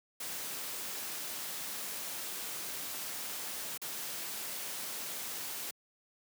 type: noise with dropouts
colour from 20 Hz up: white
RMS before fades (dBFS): -40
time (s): 0.2-5.71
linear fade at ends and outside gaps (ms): 5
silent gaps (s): 3.777-3.816
effects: high-pass 150 Hz 12 dB/octave